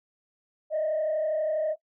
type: tone with frequency modulation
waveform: sine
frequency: 622.3 Hz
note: D#5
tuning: in tune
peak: -23 dBFS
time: 0.7-1.76 s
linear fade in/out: 50 ms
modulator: 32.3 Hz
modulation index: 0.67
effects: noise-tail reverb RT60 0.1 s tail -21 dB re dry + tanh soft clip ceiling -21 dBFS